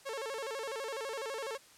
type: tone with vibrato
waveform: sawtooth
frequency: 493.9 Hz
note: B4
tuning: in tune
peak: -33 dBFS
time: 0.05-1.58 s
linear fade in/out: 20 ms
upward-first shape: square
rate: 12 Hz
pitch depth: 180 cents each way
effects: white hiss -59 dBFS RMS until 1.77 s + low-pass 10000 Hz 12 dB/octave